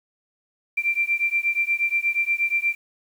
sine beating tone pair, 2354 / 2362.4 Hz, D7 / D7, +3 / +10 cents, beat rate 8.4 Hz, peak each -23 dBFS, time 0.77-2.75 s, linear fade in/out 10 ms, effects 8-bit

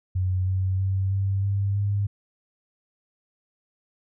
sine tone with pitch steps, 92.5 / 94.17 / 95.87 / 97.6 / 99.37 / 101.16 Hz, F#2 / F#2 / G2 / G2 / G2 / G#2, 0 / +31 / -38 / -7 / +24 / -45 cents, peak -21 dBFS, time 0.15-2.07 s, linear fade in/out 10 ms, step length 320 ms, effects none

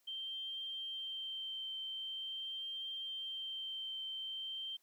sine tone with vibrato, 3136 Hz, G7, in tune, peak -40 dBFS, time 0.07-4.77 s, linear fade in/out 10 ms, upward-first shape triangle, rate 0.44 Hz, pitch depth 13 cents each way, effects white hiss -75 dBFS RMS until 4.82 s + high-pass 200 Hz 12 dB/octave

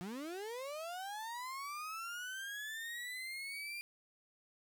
35% pulse linear sweep, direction up, 168.9 to 2400 Hz, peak -40 dBFS, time 0.01-3.81 s, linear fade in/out 0 ms, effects none

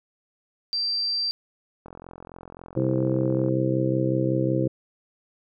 sine tone, 4699 Hz, D8, in tune, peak -23 dBFS, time 0.73-1.31 s, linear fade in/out 0 ms
click train, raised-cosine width 1 ms, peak -27 dBFS, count 72, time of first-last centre 1.86-3.485 s, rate 43.7 Hz
harmonic tone, 65.41 Hz, C2, in tune, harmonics 2 / 3 / 4 / 5 / 6 / 7 / 8, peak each -25 / -31 / -35 / -25 / -31 / -36 / -28 dBFS, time 2.76-4.68 s, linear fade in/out 10 ms
effects none

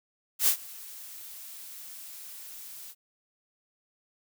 blue noise with ADSR envelope, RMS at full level -21 dBFS, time 0.39-2.95 s, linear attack 82 ms, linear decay 90 ms, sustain -23 dB, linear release 53 ms, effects none

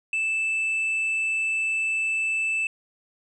triangle tone, 2637 Hz, E7, in tune, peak -21 dBFS, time 0.13-2.67 s, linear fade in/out 2 ms, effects resampled to 24000 Hz

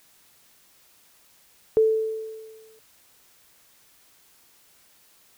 sine tone with exponential decay, 440.4 Hz, A4, 2 cents sharp, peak -13 dBFS, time 1.77-2.79 s, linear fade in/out 0 ms, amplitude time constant 220 ms, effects white hiss -58 dBFS RMS until 5.37 s

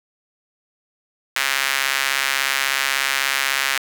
sawtooth tone with high-pass filter, 136.4 Hz, C#3, 28 cents flat, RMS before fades -21 dBFS, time 1.36-3.78 s, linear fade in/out 2 ms, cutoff 1800 Hz, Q 1.5, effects 7-bit

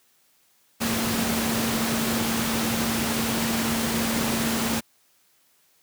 sine tone in noise, 227.7 Hz, A#3, 40 cents flat, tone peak -26 dBFS, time 0.8-4.81 s, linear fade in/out 20 ms, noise pink, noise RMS -26 dBFS, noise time 0.8-4.81 s, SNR -3 dB, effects white hiss -63 dBFS RMS until 5.82 s + high-pass 100 Hz 12 dB/octave

